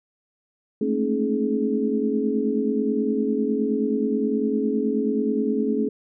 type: tone cluster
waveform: sine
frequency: 214.1 / 223.7 / 272.5 / 313.8 / 422.8 Hz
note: A3 / A3 / C#4 / D#4 / G#4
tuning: -47 / +29 / -29 / +15 / +31 cents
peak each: -30 / -25 / -25 / -32 / -25 dBFS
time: 0.81-5.89 s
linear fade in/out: 5 ms
effects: none